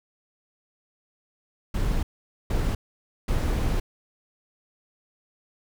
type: noise bursts at uneven times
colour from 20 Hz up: brown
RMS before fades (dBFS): -24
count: 3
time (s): 1.74-2.03 / 2.5-2.75 / 3.28-3.8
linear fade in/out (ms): 5
effects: none